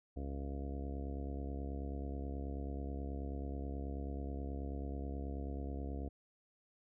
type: harmonic tone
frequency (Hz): 69.3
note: C#2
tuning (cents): 0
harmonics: 1 / 2 / 3 / 4 / 5 / 6 / 7 / 8 / 9 / 10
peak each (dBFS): -40 / -51 / -50 / -47 / -54 / -53 / -53 / -62 / -58 / -55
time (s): 0.16-6.09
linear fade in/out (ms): 10
effects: none